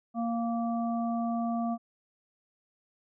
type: harmonic tone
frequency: 232.3 Hz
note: A#3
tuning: 6 cents flat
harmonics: 1 / 3 / 5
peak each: -29 / -33 / -41 dBFS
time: 0.14-1.78 s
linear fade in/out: 50 ms
effects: none